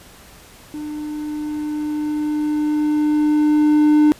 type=tone with level ramp; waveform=triangle; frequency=300.8 Hz; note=D4; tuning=42 cents sharp; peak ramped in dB=-24 to -7 dBFS; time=0.74-4.12 s; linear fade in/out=0 ms; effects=pink hiss -44 dBFS RMS until 4.19 s + resampled to 32000 Hz